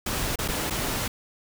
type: noise with dropouts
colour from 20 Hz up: pink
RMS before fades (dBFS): -28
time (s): 0.06-1.08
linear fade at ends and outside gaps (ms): 5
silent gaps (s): 0.358-0.387 / 0.48-0.484 / 0.7-0.706
effects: none